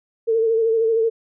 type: tone with vibrato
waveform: sine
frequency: 451 Hz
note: A4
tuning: 43 cents sharp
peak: -15 dBFS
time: 0.27-1.1 s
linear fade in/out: 20 ms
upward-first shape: sine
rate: 13 Hz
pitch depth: 39 cents each way
effects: none

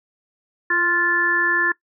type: harmonic tone with a mistuned harmonic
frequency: 349.2 Hz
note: F4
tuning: in tune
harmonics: 1 / 3 / 4 / 5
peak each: -28 / -26 / -27 / -17 dBFS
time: 0.7-1.72 s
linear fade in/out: 5 ms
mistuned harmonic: 1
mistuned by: -20 cents
effects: noise-tail reverb RT60 0.1 s tail -20 dB re dry

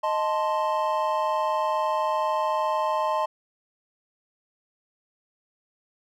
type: chord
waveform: triangle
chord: A diminished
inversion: second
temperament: equal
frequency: 622.3 / 880 / 1046.5 Hz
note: Eb5 / A5 / C6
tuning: 0 / 0 / 0 cents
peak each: -25 dBFS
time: 0.03-3.26 s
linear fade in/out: 10 ms
effects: none

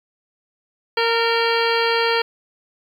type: harmonic tone with a mistuned harmonic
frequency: 462 Hz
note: A#4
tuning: 16 cents flat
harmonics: 1 / 2 / 3 / 4 / 5 / 6 / 7 / 9 / 10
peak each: -20 / -23 / -25 / -26 / -27 / -28 / -28 / -30 / -30 dBFS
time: 0.97-2.22 s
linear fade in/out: 5 ms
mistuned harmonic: 4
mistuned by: -21 cents
effects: 8-bit

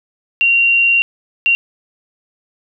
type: tone bursts at uneven times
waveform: sine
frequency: 2759 Hz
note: F7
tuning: 22 cents flat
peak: -9 dBFS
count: 2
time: 0.41-1.02 / 1.46-1.55 s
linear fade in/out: 0 ms
effects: none

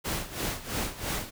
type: noise with tremolo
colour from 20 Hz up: pink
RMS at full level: -30 dBFS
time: 0.04-1.31 s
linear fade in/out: 20 ms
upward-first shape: sine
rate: 3 Hz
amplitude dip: 80%
effects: none

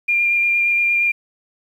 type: tone with vibrato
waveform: sine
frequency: 2398 Hz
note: D7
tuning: 36 cents sharp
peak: -14 dBFS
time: 0.08-1.12 s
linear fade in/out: 10 ms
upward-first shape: square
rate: 8.6 Hz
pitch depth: 9 cents each way
effects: 8-bit

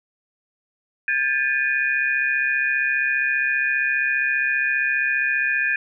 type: tone cluster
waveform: sine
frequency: 1607 / 1742 / 2464 Hz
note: G6 / A6 / D#7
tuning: +43 / -18 / -17 cents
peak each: -23 dBFS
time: 1.08-5.76 s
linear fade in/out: 2 ms
effects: none

